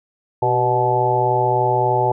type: harmonic tone with a mistuned harmonic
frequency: 123.47 Hz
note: B2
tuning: in tune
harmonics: 1 / 3 / 4 / 5 / 6 / 7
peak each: -23 / -22 / -24 / -24 / -23 / -18 dBFS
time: 0.42-2.12 s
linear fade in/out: 5 ms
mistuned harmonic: 3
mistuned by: +47 cents
effects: none